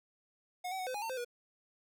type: tone with pitch steps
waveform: square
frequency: 725 / 761 / 740 / 511 / 826 / 905 / 517 / 483 Hz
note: F#5 / F#5 / F#5 / C5 / G#5 / A5 / C5 / B4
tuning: -35 / +48 / 0 / -41 / -10 / +48 / -21 / -39 cents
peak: -37 dBFS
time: 0.64-1.248 s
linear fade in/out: 10 ms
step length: 76 ms
effects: none